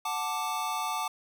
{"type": "chord", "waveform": "square", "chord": "D major", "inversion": "first", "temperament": "equal", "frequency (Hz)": [740, 880, 1174.7], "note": ["F#5", "A5", "D6"], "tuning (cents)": [0, 0, 0], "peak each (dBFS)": [-37, -34, -34], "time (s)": [0.05, 1.08], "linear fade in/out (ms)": 5, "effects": []}